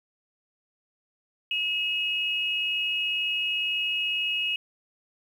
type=tone pair together; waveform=sine; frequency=2579 / 2883 Hz; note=E7 / F#7; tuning=-39 / -46 cents; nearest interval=major second; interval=193 cents; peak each=-28 / -27 dBFS; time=1.51-4.56 s; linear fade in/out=2 ms; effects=9-bit